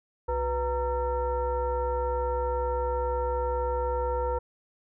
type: tone with frequency modulation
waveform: sine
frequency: 493.9 Hz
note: B4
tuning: in tune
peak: -25 dBFS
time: 0.28-4.39 s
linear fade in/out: 10 ms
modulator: 430 Hz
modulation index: 1.2
effects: none